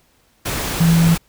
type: tone in noise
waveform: sine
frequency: 166.1 Hz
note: E3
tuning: 13 cents sharp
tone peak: -10 dBFS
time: 0.8-1.15 s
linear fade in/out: 10 ms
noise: pink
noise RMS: -23 dBFS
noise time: 0.45-1.18 s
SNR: +10 dB
effects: pink hiss -58 dBFS RMS until 1.28 s